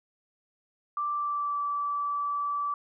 sine tone with pitch glide, 1174.7 to 1157.2 Hz, D6 to D6, 0 to -26 cents, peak -27 dBFS, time 0.97-2.74 s, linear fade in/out 2 ms, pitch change -26 cents, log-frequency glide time 1.12-1.6 s, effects none

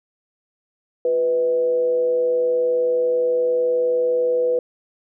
sine tone with frequency modulation, 495.3 Hz, B4, 5 cents sharp, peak -16 dBFS, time 1.05-4.59 s, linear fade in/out 2 ms, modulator 142 Hz, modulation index 0.32, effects none

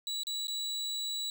35% pulse tone with dropouts, 3922 Hz, B7, 13 cents flat, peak -31 dBFS, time 0.07-1.3 s, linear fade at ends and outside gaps 1 ms, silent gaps 0.234-0.269 / 0.471-0.481 s, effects none

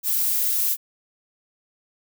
violet noise, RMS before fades -22 dBFS, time 0.03-0.77 s, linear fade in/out 50 ms, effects none

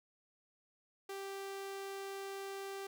sawtooth tone, 392 Hz, G4, in tune, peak -38 dBFS, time 1.09-2.87 s, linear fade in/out 5 ms, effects none

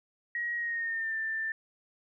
sine tone with pitch glide, 1897 to 1780.2 Hz, A#6 to A6, +30 to +20 cents, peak -30 dBFS, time 0.35-1.52 s, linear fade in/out 2 ms, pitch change -110 cents, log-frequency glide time 0.56-1.17 s, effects none

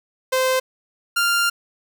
sawtooth tone pair in turn, 518 / 1394.9 Hz, C5 / F6, -17 / -2 cents, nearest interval octave + perfect fourth, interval 1715 cents, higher second, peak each -13 dBFS, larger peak neither, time 0.32-0.6 / 1.16-1.5 s, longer second, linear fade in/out 10 ms, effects none

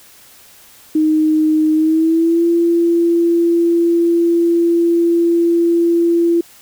sine tone with pitch glide, 311.1 to 339.3 Hz, D#4 to F4, 0 to -50 cents, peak -10 dBFS, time 0.95-6.41 s, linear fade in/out 5 ms, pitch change +150 cents, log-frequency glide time 1.73-2.45 s, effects white hiss -44 dBFS RMS until 6.61 s

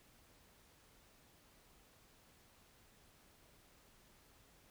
silence, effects pink hiss -67 dBFS RMS until 4.7 s

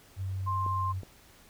sine tone with pitch glide, 95.3 to 93.99 Hz, G2 to F#2, -48 to +28 cents, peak -31 dBFS, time 0.16-1.03 s, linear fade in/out 50 ms, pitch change -24 cents, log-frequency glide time 0.7-0.82 s
sine tone, 1053 Hz, C6, 11 cents sharp, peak -29 dBFS, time 0.46-0.93 s, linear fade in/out 20 ms
clicks, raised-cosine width 2 ms, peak -30 dBFS, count 2, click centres 0.664 / 1.033 s
effects pink hiss -57 dBFS RMS until 1.49 s

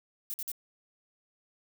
violet noise bursts, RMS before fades -36 dBFS, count 3, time 0.3-0.517 s, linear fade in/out 0 ms, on 39 ms, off 50 ms, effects none

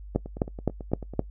two click trains, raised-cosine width 2 ms, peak -9 / -24 dBFS, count 5 / 10, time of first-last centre 0.16-1.194 / 0.15-1.137 s, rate 3.87 / 9.12 Hz, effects noise-tail reverb RT60 0.1 s tail -21 dB re dry + added 50 Hz sine -39 dBFS peak until 1.3 s

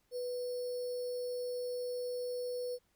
sine tone with sample-and-hold, 493.9 Hz, B4, in tune, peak -35 dBFS, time 0.11-2.79 s, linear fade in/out 50 ms, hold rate 4900 Hz, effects pink hiss -75 dBFS RMS until 2.95 s

